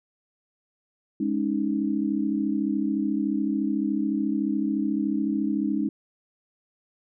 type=chord; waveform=sine; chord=Ab suspended fourth; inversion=none; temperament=equal; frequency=207.7 / 277.2 / 311.1 Hz; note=Ab3 / Db4 / Eb4; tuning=0 / 0 / 0 cents; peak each=-27 dBFS; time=1.2-5.89 s; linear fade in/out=5 ms; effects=none